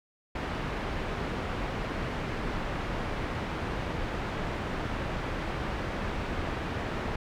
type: low-pass noise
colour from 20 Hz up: pink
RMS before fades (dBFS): -33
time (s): 0.35-7.16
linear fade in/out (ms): 5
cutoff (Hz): 2200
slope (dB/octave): 12
effects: none